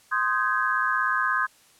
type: chord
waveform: sine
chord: Ab major seventh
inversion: first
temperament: equal with one note detuned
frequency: 1046.5 / 1244.5 / 1544.6 / 1661.2 Hz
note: C6 / Eb6 / G6 / Ab6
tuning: 0 / 0 / -26 / 0 cents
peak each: -27 dBFS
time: 0.11-1.47 s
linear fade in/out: 20 ms
effects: white hiss -57 dBFS RMS until 1.79 s + low-pass 11000 Hz 12 dB/octave